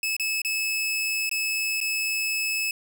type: tone with dropouts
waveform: sawtooth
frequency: 2598 Hz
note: E7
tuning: 26 cents flat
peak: -21 dBFS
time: 0.03-2.71 s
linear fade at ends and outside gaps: 2 ms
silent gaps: 0.166-0.197 / 0.418-0.448 / 1.294-1.313 / 1.804-1.812 s
effects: none